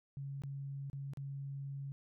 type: tone with dropouts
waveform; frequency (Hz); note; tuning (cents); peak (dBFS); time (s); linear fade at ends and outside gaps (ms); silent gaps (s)
sine; 138.59; C#3; 0; -40; 0.17-1.92; 0; 0.42-0.436 / 0.899-0.931 / 1.135-1.172
effects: none